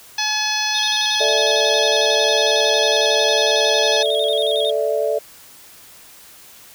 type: harmonic tone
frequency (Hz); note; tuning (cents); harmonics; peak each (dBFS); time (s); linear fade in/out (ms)
853; G#5; +46; 1 / 2 / 3 / 4 / 5 / 6 / 7; -26 / -26 / -26 / -26 / -26 / -26 / -26; 0.18-4.03; 5
type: tone with vibrato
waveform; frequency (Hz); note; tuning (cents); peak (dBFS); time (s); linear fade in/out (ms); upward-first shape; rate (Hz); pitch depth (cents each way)
triangle; 3471; A7; -24; -20; 0.74-4.71; 10; square; 11; 87
type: chord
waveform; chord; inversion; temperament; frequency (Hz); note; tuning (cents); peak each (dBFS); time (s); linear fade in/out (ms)
sine; A suspended fourth; none; equal; 440 / 587.3 / 659.3; A4 / D5 / E5; 0 / 0 / 0; -21 / -20 / -23; 1.2-5.19; 10
effects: white hiss -44 dBFS RMS until 6.74 s